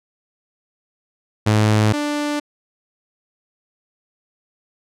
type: tone pair in turn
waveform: sawtooth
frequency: 107.2 / 294.4 Hz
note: A2 / D4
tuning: -45 / +4 cents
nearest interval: octave + perfect fourth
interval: 1749 cents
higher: second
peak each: -9 / -16 dBFS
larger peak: first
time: 1.46-1.93 / 1.93-2.4 s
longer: neither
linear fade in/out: 10 ms
effects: low-pass 9000 Hz 12 dB/octave